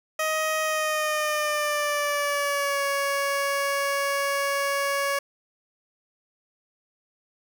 15% pulse tone with pitch glide, 628 to 559.5 Hz, D#5 to C#5, +16 to +16 cents, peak -17 dBFS, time 0.19-5.19 s, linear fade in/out 5 ms, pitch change -200 cents, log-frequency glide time 0.62-2.84 s, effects none

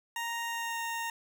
20% pulse tone with pitch glide, 932.3 to 923.2 Hz, A#5 to A#5, 0 to -17 cents, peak -28 dBFS, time 0.16-1.1 s, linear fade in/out 2 ms, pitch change -17 cents, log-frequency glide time 0.46-0.81 s, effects none

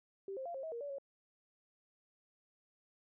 sine tone with pitch steps, 390.5 / 528 / 689 / 536 / 641 / 469.1 / 573 / 553 Hz, G4 / C5 / F5 / C5 / E5 / A#4 / D5 / C#5, -7 / +16 / -24 / +42 / -49 / +11 / -43 / -4 cents, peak -40 dBFS, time 0.28-0.984 s, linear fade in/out 2 ms, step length 88 ms, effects none

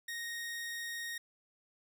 sawtooth tone, 1864.7 Hz, A#6, in tune, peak -35 dBFS, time 0.08-1.18 s, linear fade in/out 5 ms, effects none

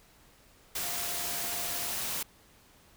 sine tone in noise, 698.5 Hz, F5, in tune, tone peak -45 dBFS, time 0.83-1.92 s, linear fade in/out 5 ms, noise white, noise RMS -34 dBFS, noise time 0.75-2.23 s, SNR -14 dB, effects pink hiss -60 dBFS RMS until 2.96 s

